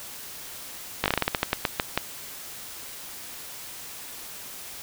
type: slowing click train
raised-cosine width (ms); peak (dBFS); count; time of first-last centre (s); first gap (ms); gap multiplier
0.3; -5; 14; 1.04-1.976; 18; 1.21
effects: white hiss -40 dBFS RMS until 4.82 s